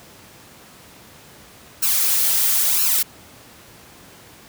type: noise with flanger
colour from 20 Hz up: blue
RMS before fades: -18 dBFS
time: 1.82-3.03 s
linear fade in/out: 10 ms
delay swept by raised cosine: 0.72 to 5.12 ms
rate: 1 Hz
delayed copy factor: +1
effects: pink hiss -45 dBFS RMS until 4.48 s + high-pass 80 Hz 12 dB/octave